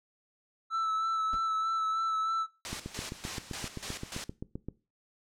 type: tone with vibrato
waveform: triangle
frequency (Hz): 1317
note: E6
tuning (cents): -2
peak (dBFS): -26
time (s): 0.7-2.47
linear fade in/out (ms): 50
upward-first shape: sine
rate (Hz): 3.2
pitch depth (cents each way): 19
type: noise with exponential decay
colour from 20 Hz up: brown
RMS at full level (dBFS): -34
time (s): 1.33-1.41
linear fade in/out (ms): 2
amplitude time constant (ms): 17
type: noise with tremolo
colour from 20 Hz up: white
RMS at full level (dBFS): -36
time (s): 2.65-4.24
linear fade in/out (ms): 0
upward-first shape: square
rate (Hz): 3.4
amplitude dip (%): 70
type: click train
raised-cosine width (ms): 3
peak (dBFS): -24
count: 16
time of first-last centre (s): 2.73-4.686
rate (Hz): 7.67
effects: noise-tail reverb RT60 0.3 s tail -19 dB re dry + low-pass 7000 Hz 12 dB/octave